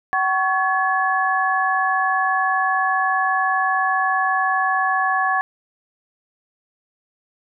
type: tone cluster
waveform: sine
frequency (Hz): 758 / 1113 / 1706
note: F#5 / C#6 / G#6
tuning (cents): +42 / +7 / +46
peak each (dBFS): -21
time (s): 0.13-5.41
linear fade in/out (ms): 0
effects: none